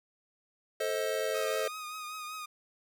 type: chord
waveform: square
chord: A diminished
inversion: none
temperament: just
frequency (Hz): 440 / 528 / 633.6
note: A4 / C5 / Eb5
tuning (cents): 0 / +16 / +31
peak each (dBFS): -35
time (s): 0.8-1.68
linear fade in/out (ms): 5
type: tone with vibrato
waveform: sawtooth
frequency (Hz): 1244.5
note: D#6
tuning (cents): 0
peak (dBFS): -35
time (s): 1.34-2.46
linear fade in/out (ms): 10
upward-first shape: triangle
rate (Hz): 5.2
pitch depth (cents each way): 42
effects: none